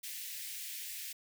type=high-pass noise; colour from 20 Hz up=white; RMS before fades=-43 dBFS; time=0.03-1.13 s; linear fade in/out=10 ms; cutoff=1800 Hz; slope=48 dB/octave; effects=none